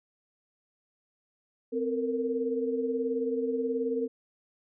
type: tone cluster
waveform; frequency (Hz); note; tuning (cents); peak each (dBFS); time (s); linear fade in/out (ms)
sine; 258.9 / 456.4 / 475; C4 / A#4 / A#4; -18 / -37 / +33; -32 / -29 / -36; 1.72-4.08; 20
effects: none